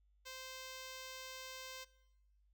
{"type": "tone", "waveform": "5% pulse", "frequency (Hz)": 520, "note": "C5", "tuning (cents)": -11, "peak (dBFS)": -36, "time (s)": [0.25, 1.85], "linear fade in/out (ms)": 20, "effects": ["noise-tail reverb RT60 1.0 s tail -21 dB re dry", "added 50 Hz sine -69 dBFS peak until 2.53 s"]}